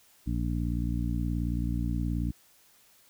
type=harmonic tone; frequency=58.7 Hz; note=A#1; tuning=13 cents sharp; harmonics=1 / 2 / 3 / 4 / 5; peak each=-30 / -33 / -35 / -36 / -37 dBFS; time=0.26-2.32 s; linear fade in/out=20 ms; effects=white hiss -61 dBFS RMS until 3.09 s